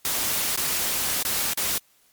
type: noise with dropouts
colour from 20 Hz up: white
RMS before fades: -25 dBFS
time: 0.05-1.78 s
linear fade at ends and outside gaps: 1 ms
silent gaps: 0.56-0.574 / 1.228-1.25 / 1.535-1.574 s
effects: white hiss -61 dBFS RMS until 2.12 s + MP3 96 kbps